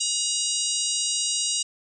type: harmonic tone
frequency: 955 Hz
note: A#5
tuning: 42 cents sharp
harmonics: 3 / 4 / 5 / 6 / 7 / 8 / 9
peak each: -31 / -31 / -31 / -31 / -31 / -31 / -31 dBFS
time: 0-1.63 s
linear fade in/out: 10 ms
effects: none